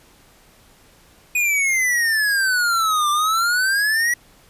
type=exponential two-way sweep; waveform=square; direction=down then up; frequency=2489 to 1174.7 to 1945 Hz; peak=-17 dBFS; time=1.35-4.14 s; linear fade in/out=5 ms; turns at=3.1 s; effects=pink hiss -52 dBFS RMS until 4.49 s + resampled to 32000 Hz